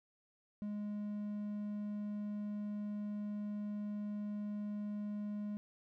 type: tone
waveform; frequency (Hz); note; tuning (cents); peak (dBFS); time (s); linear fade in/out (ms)
triangle; 207.7; G#3; 0; -36; 0.62-5.57; 0
effects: none